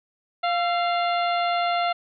harmonic tone with a mistuned harmonic, 698.5 Hz, F5, in tune, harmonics 1 / 2 / 3 / 4 / 5 / 6, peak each -22 / -28 / -32 / -34 / -36 / -38 dBFS, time 0.43-1.93 s, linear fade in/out 10 ms, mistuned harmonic 2, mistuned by -52 cents, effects none

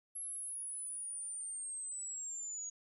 sine linear sweep, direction down, 11175 to 6700 Hz, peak -40 dBFS, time 0.15-2.7 s, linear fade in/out 10 ms, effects none

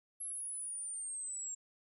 sine exponential sweep, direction down, 11175 to 7459 Hz, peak -39 dBFS, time 0.2-1.55 s, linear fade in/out 10 ms, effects none

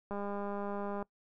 click train, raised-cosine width 1 ms, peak -26 dBFS, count 186, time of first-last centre 0.11-1.026 s, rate 202 Hz, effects noise-tail reverb RT60 0.1 s tail -23 dB re dry

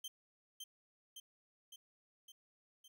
sawtooth tone with echo, 3136 Hz, G7, in tune, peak -40 dBFS, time 0.04-0.08 s, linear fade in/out 5 ms, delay 560 ms, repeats 5, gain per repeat -3 dB, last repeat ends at 2.88 s, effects none

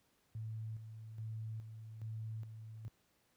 sine tone with tremolo, 110.5 Hz, A2, 8 cents sharp, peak -40 dBFS, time 0.35-2.88 s, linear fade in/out 0 ms, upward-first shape square, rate 1.2 Hz, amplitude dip 55%, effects pink hiss -75 dBFS RMS until 3.36 s + high-pass 60 Hz 12 dB/octave

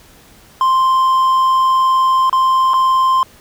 triangle tone with dropouts, 1046.5 Hz, C6, in tune, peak -8 dBFS, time 0.61-3.23 s, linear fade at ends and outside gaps 1 ms, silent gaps 2.296-2.328 / 2.735-2.74 s, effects pink hiss -45 dBFS RMS until 3.4 s

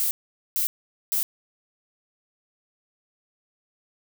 violet noise bursts, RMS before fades -24 dBFS, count 3, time 0-1.23 s, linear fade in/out 0 ms, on 110 ms, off 450 ms, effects none

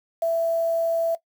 sine tone with quantisation, 664 Hz, E5, 12 cents sharp, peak -19 dBFS, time 0.22-1.15 s, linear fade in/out 5 ms, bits 7, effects noise-tail reverb RT60 0.1 s tail -17 dB re dry

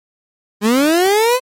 30% pulse linear sweep, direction up, 199.5 to 518 Hz, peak -8 dBFS, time 0.61-1.4 s, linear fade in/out 50 ms, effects MP3 64 kbps

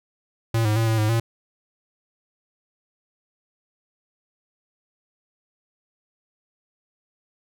square tone with pitch steps, 114 / 106.7 / 113.5 / 111.8 / 107.3 / 114.9 Hz, A#2 / G#2 / A#2 / A2 / A2 / A#2, -38 / +47 / -46 / +28 / -43 / -25 cents, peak -19 dBFS, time 0.54-1.2 s, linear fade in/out 5 ms, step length 110 ms, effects none

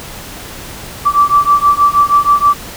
sine beating tone pair, 1159 / 1165.3 Hz, D6 / D6, -23 / -14 cents, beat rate 6.3 Hz, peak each -10 dBFS, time 1.05-2.54 s, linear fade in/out 20 ms, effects pink hiss -29 dBFS RMS until 2.76 s

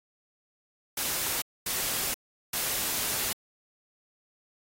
white noise bursts at uneven times, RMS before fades -30 dBFS, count 3, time 0.97-1.42 / 1.66-2.14 / 2.53-3.33 s, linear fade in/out 5 ms, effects AAC 48 kbps

